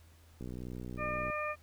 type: click train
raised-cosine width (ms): 3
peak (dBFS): -30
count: 56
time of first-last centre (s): 0.41-1.3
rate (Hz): 61.8
type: harmonic tone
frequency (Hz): 603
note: D5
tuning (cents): +46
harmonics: 1 / 2 / 3 / 4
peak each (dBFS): -38 / -37 / -43 / -40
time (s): 0.97-1.56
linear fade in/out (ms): 50
effects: added 82 Hz sine -58 dBFS peak until 1.62 s + pink hiss -65 dBFS RMS until 1.62 s